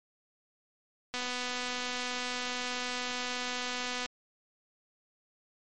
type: click train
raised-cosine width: 0.2 ms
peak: -18 dBFS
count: 725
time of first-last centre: 1.14-4.059 s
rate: 248 Hz
effects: MP3 48 kbps